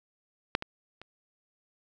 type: clicks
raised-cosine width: 0.3 ms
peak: -8 / -19 / -29 dBFS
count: 3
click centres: 0.551 / 0.624 / 1.016 s
effects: none